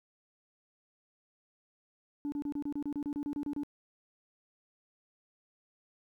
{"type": "tone bursts", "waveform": "sine", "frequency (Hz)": 289.7, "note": "D4", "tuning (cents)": -24, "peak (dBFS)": -30, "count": 14, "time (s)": [2.25, 3.634], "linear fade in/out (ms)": 0, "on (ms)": 71, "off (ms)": 30, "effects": ["tanh soft clip ceiling -31 dBFS", "12-bit"]}